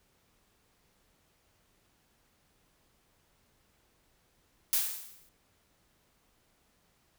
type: noise with exponential decay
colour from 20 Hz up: blue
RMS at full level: -25 dBFS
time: 4.73-5.29 s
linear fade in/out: 0 ms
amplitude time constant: 120 ms
effects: pink hiss -70 dBFS RMS until 7.18 s